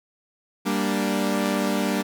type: chord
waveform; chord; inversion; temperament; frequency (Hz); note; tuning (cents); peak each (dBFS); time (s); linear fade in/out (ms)
sawtooth; G minor; none; equal; 196 / 233.1 / 293.7; G3 / Bb3 / D4; 0 / 0 / 0; -21 / -23 / -23; 0.65-2.03; 20
effects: none